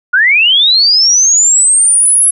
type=linear sweep; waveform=sine; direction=up; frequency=1396.9 to 10980 Hz; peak=-5 dBFS; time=0.13-2.31 s; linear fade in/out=10 ms; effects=none